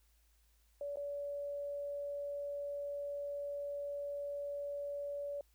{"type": "tone with dropouts", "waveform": "sine", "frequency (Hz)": 572, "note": "D5", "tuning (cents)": -46, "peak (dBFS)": -38, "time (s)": [0.81, 5.41], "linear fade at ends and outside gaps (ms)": 2, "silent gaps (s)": [0.959, 0.97], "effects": ["added 55 Hz sine -68 dBFS peak until 5.54 s", "white hiss -75 dBFS RMS until 5.54 s"]}